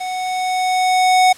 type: tone with level ramp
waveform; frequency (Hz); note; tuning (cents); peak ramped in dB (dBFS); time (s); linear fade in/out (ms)
square; 740; F#5; 0; -23 to -9; 0-1.33; 10
effects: white hiss -40 dBFS RMS until 1.37 s + low-pass 9000 Hz 12 dB/octave